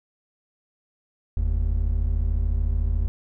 triangle tone pair together, 43.95 / 77.78 Hz, F1 / D#2, +12 / 0 cents, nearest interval minor seventh, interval 988 cents, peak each -20 / -22 dBFS, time 1.37-3.08 s, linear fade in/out 0 ms, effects none

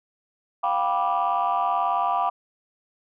sine chord, G dominant seventh, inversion third, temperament just, 705.6 / 784 / 980 / 1176 Hz, F5 / G5 / B5 / D6, +18 / 0 / -14 / +2 cents, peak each -25 dBFS, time 0.63-2.3 s, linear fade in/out 10 ms, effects tanh soft clip ceiling -14 dBFS

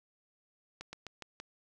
slowing click train, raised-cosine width 0.2 ms, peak -26 dBFS, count 5, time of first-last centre 0.81-1.401 s, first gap 120 ms, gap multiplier 1.14, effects none

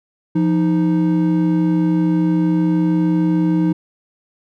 triangle tone pair together, 172.65 / 312.1 Hz, F3 / D#4, -20 / +5 cents, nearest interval minor seventh, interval 1025 cents, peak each -14 dBFS, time 0.35-3.73 s, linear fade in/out 10 ms, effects none

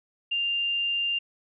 sine tone, 2794 Hz, F7, in tune, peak -24 dBFS, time 0.31-1.19 s, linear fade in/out 10 ms, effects none

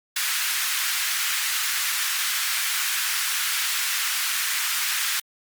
pink high-pass noise, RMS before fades -25 dBFS, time 0.16-5.2 s, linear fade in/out 5 ms, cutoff 1400 Hz, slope 24 dB/octave, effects Opus 48 kbps

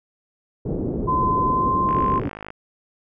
white low-pass noise, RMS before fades -25 dBFS, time 0.65-2.29 s, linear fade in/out 10 ms, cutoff 410 Hz, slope 24 dB/octave
sine tone with pitch glide, 1026 to 1043.9 Hz, C6 to C6, -34 to -4 cents, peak -18 dBFS, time 1.07-2.2 s, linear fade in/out 20 ms, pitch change +30 cents, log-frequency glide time 1.51-1.7 s
click train, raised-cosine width 0.5 ms, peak -19 dBFS, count 33, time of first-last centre 1.89-2.504 s, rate 52.1 Hz
effects none

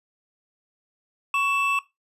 triangle tone pair together, 1112.9 / 2647 Hz, C#6 / E7, +6 / +7 cents, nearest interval octave + minor third, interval 1501 cents, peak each -21 / -22 dBFS, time 1.34-1.79 s, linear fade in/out 2 ms, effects noise-tail reverb RT60 0.2 s tail -18 dB re dry + resampled to 32000 Hz

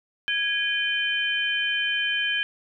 sine tone cluster, 1656 / 2440 / 3084 Hz, G#6 / D#7 / G7, -5 / -34 / -29 cents, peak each -26 / -29 / -26 dBFS, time 0.28-2.43 s, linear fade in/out 0 ms, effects none

